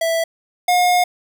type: tone pair in turn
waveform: square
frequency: 659.3 / 717.1 Hz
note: E5 / F5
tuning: 0 / +46 cents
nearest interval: minor second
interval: 146 cents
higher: second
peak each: -17 / -13 dBFS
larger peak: second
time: 0.01-0.24 / 0.68-1.04 s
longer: second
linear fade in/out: 5 ms
effects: none